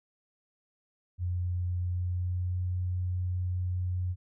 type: tone with pitch glide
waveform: sine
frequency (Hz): 89.2 to 90.5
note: F2 to F#2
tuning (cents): +37 to -38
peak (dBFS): -28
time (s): 1.18-4.16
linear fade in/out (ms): 50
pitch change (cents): +25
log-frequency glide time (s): 1.82-2.6
effects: none